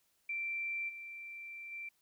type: tone with level steps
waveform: sine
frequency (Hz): 2349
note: D7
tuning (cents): 0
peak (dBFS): -35 / -44 / -41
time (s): 0.29-1.89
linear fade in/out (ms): 5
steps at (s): 0.88 / 1.71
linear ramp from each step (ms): 20
effects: white hiss -75 dBFS RMS until 2.01 s